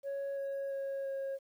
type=tone with pitch steps; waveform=sine; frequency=555 / 551.2 / 547.4 / 543.6 Hz; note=C#5 / C#5 / C#5 / C#5; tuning=+2 / -10 / -22 / -34 cents; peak=-32 dBFS; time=0.03-1.39 s; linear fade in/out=50 ms; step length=340 ms; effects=tanh soft clip ceiling -34 dBFS + 11-bit